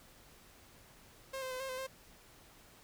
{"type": "tone with pitch steps", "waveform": "sawtooth", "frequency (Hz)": [534, 519, 511, 534, 514, 529], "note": ["C5", "C5", "C5", "C5", "C5", "C5"], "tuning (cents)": [35, -14, -41, 35, -31, 19], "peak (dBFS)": -35, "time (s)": [1.33, 1.87], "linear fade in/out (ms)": 10, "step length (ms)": 90, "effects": ["pink hiss -60 dBFS RMS until 2.83 s"]}